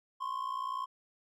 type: ring-modulated tone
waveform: triangle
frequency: 1058 Hz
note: C6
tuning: 19 cents sharp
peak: -29 dBFS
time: 0.2-0.86 s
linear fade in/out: 20 ms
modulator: 30.1 Hz
effects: none